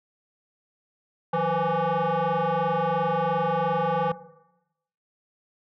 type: tone with frequency modulation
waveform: sine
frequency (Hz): 155.56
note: D#3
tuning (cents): 0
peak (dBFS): -19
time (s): 1.33-4.12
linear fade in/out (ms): 5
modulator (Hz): 334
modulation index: 3
effects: noise-tail reverb RT60 0.9 s tail -18 dB re dry + tanh soft clip ceiling -21 dBFS